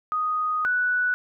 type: tone pair in turn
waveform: sine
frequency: 1244.5 / 1480 Hz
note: D#6 / F#6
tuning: 0 / 0 cents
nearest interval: minor third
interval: 300 cents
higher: second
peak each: -22 / -20 dBFS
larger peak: second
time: 0.12-0.65 / 0.65-1.14 s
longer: first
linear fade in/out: 0 ms
effects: none